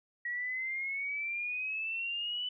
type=exponential sweep; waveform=sine; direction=up; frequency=1911 to 2999 Hz; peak=-33 dBFS; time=0.25-2.49 s; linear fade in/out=5 ms; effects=none